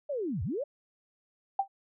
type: linear two-way sweep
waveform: sine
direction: down then up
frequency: 610 to 71.9 to 610 Hz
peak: -30 dBFS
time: 0.09-0.64 s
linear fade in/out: 10 ms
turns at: 0.43 s
type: tone with exponential decay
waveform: sine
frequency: 784 Hz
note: G5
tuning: in tune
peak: -20 dBFS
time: 1.59-1.68 s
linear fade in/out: 5 ms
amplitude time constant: 18 ms
effects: none